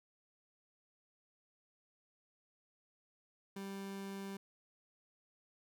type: tone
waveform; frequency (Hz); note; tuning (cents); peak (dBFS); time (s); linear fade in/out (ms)
30% pulse; 196.1; G3; +1; -40; 3.56-4.37; 5
effects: none